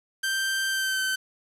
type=tone with pitch glide; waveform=sawtooth; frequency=1568 to 1536.6 Hz; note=G6 to G6; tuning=0 to -35 cents; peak=-21 dBFS; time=0.23-1.16 s; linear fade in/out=10 ms; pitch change=-35 cents; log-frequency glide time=0.69-1.01 s; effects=resampled to 32000 Hz + 8-bit